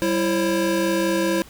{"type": "tone cluster", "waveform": "square", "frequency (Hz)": [193.6, 333.2, 536], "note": ["G3", "E4", "C5"], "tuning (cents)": [-21, 19, 42], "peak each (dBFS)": [-27, -22, -25], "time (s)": [0.02, 1.42], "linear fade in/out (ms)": 0, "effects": ["pink hiss -46 dBFS RMS until 1.49 s"]}